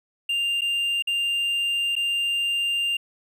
triangle tone with dropouts, 2794 Hz, F7, in tune, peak -20 dBFS, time 0.29-2.97 s, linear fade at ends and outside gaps 5 ms, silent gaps 0.61-0.617 / 1.024-1.072 / 1.955-1.963 s, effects none

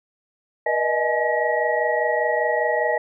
sine tone cluster, 480.4 / 609 / 634 / 847 / 1908 Hz, B4 / D#5 / D#5 / G#5 / A#6, -48 / -37 / +32 / +34 / +40 cents, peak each -25 dBFS, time 0.66-2.98 s, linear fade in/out 5 ms, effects none

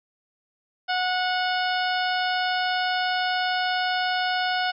harmonic tone with a mistuned harmonic, 733 Hz, F#5, 16 cents flat, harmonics 1 / 2 / 3 / 4 / 5 / 6 / 7, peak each -25 / -27 / -35 / -32 / -36 / -36 / -36 dBFS, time 0.88-4.72 s, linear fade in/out 20 ms, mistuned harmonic 5, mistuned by -30 cents, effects none

